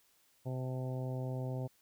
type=harmonic tone with a mistuned harmonic; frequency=129.1 Hz; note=C3; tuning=23 cents flat; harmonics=1 / 2 / 3 / 4 / 5 / 6 / 7; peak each=-36 / -45 / -47 / -46 / -48 / -54 / -55 dBFS; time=0.45-1.68 s; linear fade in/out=20 ms; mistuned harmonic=7; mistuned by=-30 cents; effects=white hiss -70 dBFS RMS until 1.81 s